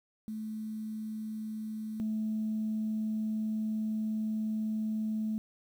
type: tone pair in turn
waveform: sine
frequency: 217.3 / 217.3 Hz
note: A3 / A3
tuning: -21 / -21 cents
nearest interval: unison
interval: 0 cents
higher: neither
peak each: -35 / -29 dBFS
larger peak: second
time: 0.28-2 / 2-5.38 s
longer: second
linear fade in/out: 0 ms
effects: tanh soft clip ceiling -25 dBFS + 10-bit